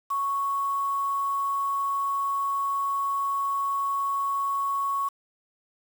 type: tone with quantisation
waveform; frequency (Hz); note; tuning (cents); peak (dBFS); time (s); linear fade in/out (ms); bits
sine; 1108.7; C#6; 0; -24; 0.1-5.09; 10; 7
effects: none